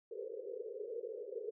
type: band-pass noise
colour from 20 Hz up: pink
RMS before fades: -44 dBFS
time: 0.11-1.51 s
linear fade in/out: 10 ms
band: 400 to 510 Hz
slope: 96 dB/octave
effects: none